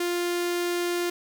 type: tone with notch filter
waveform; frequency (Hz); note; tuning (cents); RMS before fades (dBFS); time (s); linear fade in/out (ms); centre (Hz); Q
sawtooth; 349.9; F4; +3; -27; 0-1.1; 5; 840; 1.5
effects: none